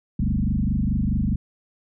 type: tone with frequency modulation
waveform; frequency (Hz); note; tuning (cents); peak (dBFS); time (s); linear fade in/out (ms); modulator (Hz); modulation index
sine; 133.7; C3; +38; -19; 0.19-1.36; 5; 24.7; 4.1
effects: none